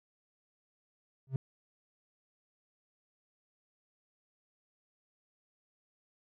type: tone with exponential growth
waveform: triangle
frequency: 132.8 Hz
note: C3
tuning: 26 cents sharp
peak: -24 dBFS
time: 1.27-1.36 s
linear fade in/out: 2 ms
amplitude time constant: 18 ms
effects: none